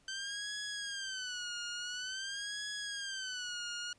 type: tone with vibrato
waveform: 15% pulse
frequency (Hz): 1545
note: G6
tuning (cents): -26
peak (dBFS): -32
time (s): 0.08-3.93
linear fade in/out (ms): 2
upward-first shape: sine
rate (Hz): 0.48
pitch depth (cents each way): 140
effects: pink hiss -69 dBFS RMS until 3.98 s + resampled to 22050 Hz